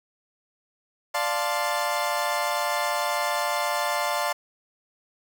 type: chord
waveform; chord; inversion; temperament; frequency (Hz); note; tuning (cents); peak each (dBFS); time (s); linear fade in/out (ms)
30% pulse; D minor seventh; none; equal; 587.3 / 698.5 / 880 / 1046.5; D5 / F5 / A5 / C6; 0 / 0 / 0 / 0; -27; 1.14-4.33; 10
effects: 9-bit